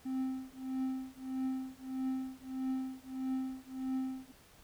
triangle tone with tremolo, 261.6 Hz, C4, in tune, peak -29 dBFS, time 0.05-4.32 s, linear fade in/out 10 ms, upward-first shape triangle, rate 1.6 Hz, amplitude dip 100%, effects pink hiss -61 dBFS RMS until 4.63 s

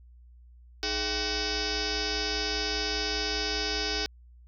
sine tone with frequency modulation, 2610 Hz, E7, 18 cents flat, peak -27 dBFS, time 0.83-4.06 s, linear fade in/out 0 ms, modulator 365 Hz, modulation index 7.9, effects added 60 Hz sine -50 dBFS peak until 4.47 s

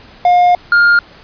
triangle tone pair in turn, 712 / 1410.9 Hz, F5 / F6, +33 / +17 cents, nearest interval octave, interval 1184 cents, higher second, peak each -4 dBFS, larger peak neither, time 0.25-0.55 / 0.72-0.99 s, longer first, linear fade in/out 2 ms, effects pink hiss -40 dBFS RMS until 1.23 s + resampled to 11025 Hz

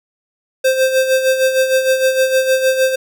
square tone with tremolo, 523.3 Hz, C5, in tune, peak -10 dBFS, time 0.64-2.96 s, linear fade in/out 10 ms, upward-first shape sine, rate 6.5 Hz, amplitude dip 60%, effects none

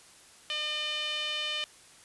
sawtooth tone with band-pass filter, 604 Hz, D5, 48 cents sharp, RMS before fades -33 dBFS, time 0.5-1.64 s, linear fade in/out 0 ms, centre 3100 Hz, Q 4.1, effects white hiss -55 dBFS RMS until 2.04 s + resampled to 24000 Hz

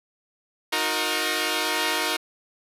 5% pulse chord, D# minor, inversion none, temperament equal with one note detuned, 311.1 / 361.8 / 466.2 Hz, D#4 / F#4 / A#4, 0 / -39 / 0 cents, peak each -16 dBFS, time 0.72-2.17 s, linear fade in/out 10 ms, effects resampled to 32000 Hz + 8-bit

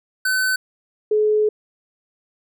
square / sine tone pair in turn, 1518 / 426 Hz, F#6 / G#4, +44 / +44 cents, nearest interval octave + minor seventh, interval 2200 cents, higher first, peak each -18 / -14 dBFS, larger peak second, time 0.25-0.56 / 1.11-1.49 s, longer second, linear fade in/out 5 ms, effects none

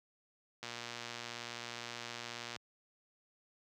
click train, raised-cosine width 0.2 ms, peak -25 dBFS, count 231, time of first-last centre 0.63-2.563 s, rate 119 Hz, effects high-pass 80 Hz 12 dB/octave

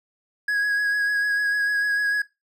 triangle tone with vibrato, 1661.2 Hz, G#6, in tune, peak -18 dBFS, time 0.48-2.22 s, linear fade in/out 5 ms, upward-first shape triangle, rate 6.7 Hz, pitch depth 25 cents each way, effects noise-tail reverb RT60 0.2 s tail -17 dB re dry

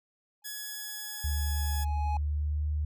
triangle tone with exponential growth, 838 Hz, G#5, 15 cents sharp, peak -29 dBFS, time 0.42-2.17 s, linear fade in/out 2 ms, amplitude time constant 380 ms
5% pulse tone, 1689 Hz, G#6, 29 cents sharp, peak -26 dBFS, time 0.44-1.85 s, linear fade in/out 20 ms
sine tone with pitch glide, 73.42 to 75.22 Hz, D2 to D2, 0 to +42 cents, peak -27 dBFS, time 1.24-2.85 s, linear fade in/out 5 ms, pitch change +42 cents, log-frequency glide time 2.08-2.69 s
effects none

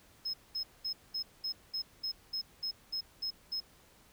triangle tone bursts, 5160 Hz, E8, 38 cents flat, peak -32 dBFS, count 12, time 0.25-3.604 s, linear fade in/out 10 ms, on 87 ms, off 210 ms, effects pink hiss -62 dBFS RMS until 4.12 s

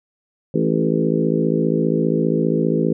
harmonic tone with a mistuned harmonic, 55 Hz, A1, in tune, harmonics 3 / 4 / 5 / 6 / 7 / 8 / 9, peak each -21 / -22 / -23 / -24 / -24 / -25 / -26 dBFS, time 0.54-2.93 s, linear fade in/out 5 ms, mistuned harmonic 7, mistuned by +23 cents, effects none

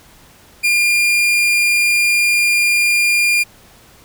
40% pulse tone, 2407 Hz, D7, 42 cents sharp, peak -11 dBFS, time 0.63-3.44 s, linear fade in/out 20 ms, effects pink hiss -46 dBFS RMS until 4.04 s

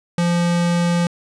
square tone, 172.9 Hz, F3, 17 cents flat, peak -16 dBFS, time 0.18-1.07 s, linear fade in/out 2 ms, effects resampled to 22050 Hz

